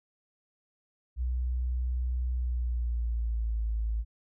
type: tone with pitch glide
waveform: sine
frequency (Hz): 62 to 54.92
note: B1 to A1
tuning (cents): +7 to -3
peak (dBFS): -27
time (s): 1.16-4.05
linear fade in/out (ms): 50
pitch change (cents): -210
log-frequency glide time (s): 2.34-3.63
effects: none